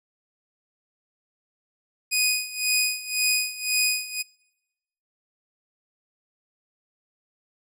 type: tone with tremolo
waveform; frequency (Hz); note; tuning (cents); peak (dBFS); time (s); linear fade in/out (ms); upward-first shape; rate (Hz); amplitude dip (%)
15% pulse; 2489; D#7; 0; -12; 2.11-4.23; 20; sine; 1.9; 85
effects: noise-tail reverb RT60 1.0 s tail -25 dB re dry